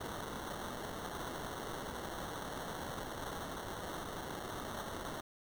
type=noise with sample-and-hold; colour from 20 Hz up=violet; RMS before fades=-43 dBFS; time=0-5.21 s; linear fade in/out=10 ms; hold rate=2450 Hz; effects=none